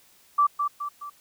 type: tone with echo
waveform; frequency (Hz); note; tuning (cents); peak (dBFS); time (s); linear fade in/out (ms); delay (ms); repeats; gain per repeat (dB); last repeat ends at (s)
sine; 1164; D6; -16; -16; 0.38-0.47; 10; 210; 3; -6; 1.1
effects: white hiss -58 dBFS RMS until 1.2 s